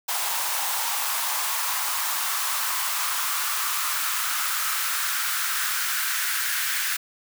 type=noise with high-pass filter sweep; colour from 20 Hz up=white; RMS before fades=-26 dBFS; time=0.08-6.97 s; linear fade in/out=10 ms; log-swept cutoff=850 to 1600 Hz; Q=3.3; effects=none